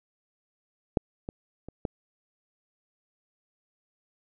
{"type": "clicks", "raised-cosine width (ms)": 2, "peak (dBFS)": [-8, -21, -27, -15], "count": 4, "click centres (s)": [0.972, 1.289, 1.686, 1.852], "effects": []}